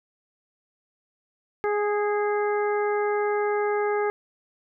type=harmonic tone with a mistuned harmonic; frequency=415.3 Hz; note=G#4; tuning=in tune; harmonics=1 / 2 / 3 / 4 / 5; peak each=-23 / -29 / -33 / -35 / -37 dBFS; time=1.64-4.1 s; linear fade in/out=0 ms; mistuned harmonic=4; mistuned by=-19 cents; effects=none